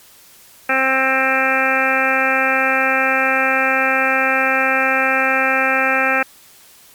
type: harmonic tone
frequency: 264.4 Hz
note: C4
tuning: 18 cents sharp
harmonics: 1 / 2 / 3 / 4 / 5 / 6 / 7 / 8 / 9 / 10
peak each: -26 / -22 / -22 / -31 / -21 / -20 / -22 / -29 / -20 / -25 dBFS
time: 0.69-6.23 s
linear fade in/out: 5 ms
effects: white hiss -46 dBFS RMS until 6.94 s + MP3 96 kbps